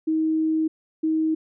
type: tone pair in turn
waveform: sine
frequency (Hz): 316.6 / 316.6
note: D#4 / D#4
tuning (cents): +30 / +30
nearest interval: unison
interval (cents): 0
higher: neither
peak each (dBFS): -19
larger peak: neither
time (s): 0.07-0.68 / 1.03-1.35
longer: first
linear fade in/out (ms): 10
effects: none